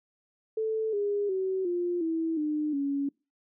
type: tone with pitch steps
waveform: sine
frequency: 439.9 / 408.1 / 378.6 / 351.2 / 325.8 / 302.2 / 280.3 Hz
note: A4 / G#4 / F#4 / F4 / E4 / D4 / C#4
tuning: 0 / -30 / +40 / +10 / -20 / +50 / +19 cents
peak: -26 dBFS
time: 0.57-3.09 s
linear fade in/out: 5 ms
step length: 360 ms
effects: noise-tail reverb RT60 0.3 s tail -26 dB re dry